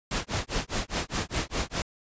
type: noise with tremolo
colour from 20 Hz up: pink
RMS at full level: -27 dBFS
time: 0.11-1.82 s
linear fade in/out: 2 ms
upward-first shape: sine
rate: 4.9 Hz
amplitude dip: 100%
effects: resampled to 16000 Hz